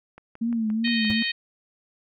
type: click train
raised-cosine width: 0.5 ms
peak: -29 dBFS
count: 7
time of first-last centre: 0.18-1.223 s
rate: 5.75 Hz
type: tone with vibrato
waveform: sine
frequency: 225.1 Hz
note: A3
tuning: 40 cents sharp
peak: -22 dBFS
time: 0.41-1.23 s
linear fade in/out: 10 ms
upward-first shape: triangle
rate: 2.6 Hz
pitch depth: 96 cents each way
type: harmonic tone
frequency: 622.3 Hz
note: D#5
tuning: in tune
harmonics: 3 / 4 / 5 / 6 / 7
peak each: -29 / -30 / -31 / -32 / -32 dBFS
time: 0.84-1.32 s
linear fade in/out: 10 ms
type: tone with exponential decay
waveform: square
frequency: 107.2 Hz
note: A2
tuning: 45 cents flat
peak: -25 dBFS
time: 1.1-1.18 s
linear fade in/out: 0 ms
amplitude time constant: 16 ms
effects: none